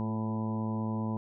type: harmonic tone with a mistuned harmonic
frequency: 110 Hz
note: A2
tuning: in tune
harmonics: 1 / 2 / 3 / 4 / 5 / 6 / 7 / 8 / 9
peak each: -34 / -32 / -43 / -46 / -46 / -49 / -49 / -46 / -43 dBFS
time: 0-1.17 s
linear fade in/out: 0 ms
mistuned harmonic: 3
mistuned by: +24 cents
effects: none